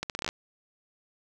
accelerating click train, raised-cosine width 0.2 ms, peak -14 dBFS, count 9, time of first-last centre 0.03-0.289 s, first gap 68 ms, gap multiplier 0.77, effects none

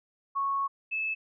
sine tone pair in turn, 1104 / 2610 Hz, C#6 / E7, -7 / -18 cents, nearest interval octave + minor third, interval 1489 cents, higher second, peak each -26 / -28 dBFS, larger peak first, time 0.35-0.68 / 0.91-1.15 s, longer first, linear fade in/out 20 ms, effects none

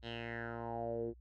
10% pulse tone with low-pass filter sweep, 116.54 Hz, A#2, in tune, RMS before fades -41 dBFS, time 0.02-1.14 s, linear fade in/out 50 ms, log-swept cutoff 3700 to 360 Hz, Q 5.1, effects added 60 Hz sine -56 dBFS peak until 1.2 s

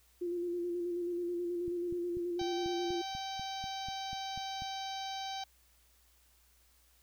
sine tone with vibrato, 349.2 Hz, F4, in tune, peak -33 dBFS, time 0.21-3.02 s, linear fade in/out 10 ms, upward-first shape square, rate 9.3 Hz, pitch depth 24 cents each way
click train, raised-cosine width 5 ms, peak -35 dBFS, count 13, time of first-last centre 1.68-4.621 s, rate 4.08 Hz
harmonic tone, 775 Hz, G5, 20 cents flat, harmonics 1 / 2 / 3 / 4 / 5 / 6 / 7 / 8, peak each -39 / -52 / -52 / -47 / -46 / -50 / -53 / -53 dBFS, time 2.39-5.44 s, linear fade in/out 5 ms
effects added 60 Hz sine -68 dBFS peak until 7.02 s + white hiss -68 dBFS RMS until 7.02 s

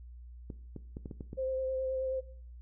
clicks, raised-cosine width 3 ms, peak -28 dBFS, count 7, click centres 0.502 / 0.763 / 0.969 / 1.058 / 1.112 / 1.208 / 1.331 s
sine tone with vibrato, 523.3 Hz, C5, in tune, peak -31 dBFS, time 1.37-2.21 s, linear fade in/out 20 ms, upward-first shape sine, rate 9.4 Hz, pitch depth 16 cents each way
effects noise-tail reverb RT60 0.5 s tail -17 dB re dry + added 60 Hz sine -46 dBFS peak until 2.61 s

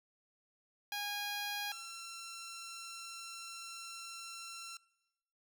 10% pulse tone pair in turn, 820 / 1353.5 Hz, G#5 / E6, -22 / +45 cents, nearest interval major sixth, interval 867 cents, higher second, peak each -29 / -37 dBFS, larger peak first, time 0.92-1.72 / 1.72-4.77 s, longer second, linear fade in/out 2 ms, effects noise-tail reverb RT60 1.0 s tail -22 dB re dry

